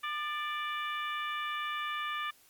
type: harmonic tone with a mistuned harmonic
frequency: 587 Hz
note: D5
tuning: 1 cent flat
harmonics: 2 / 3 / 4 / 5 / 6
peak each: -35 / -39 / -41 / -43 / -45 dBFS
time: 0.03-2.31 s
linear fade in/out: 10 ms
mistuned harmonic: 2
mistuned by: +40 cents
effects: white hiss -62 dBFS RMS until 2.49 s + MP3 96 kbps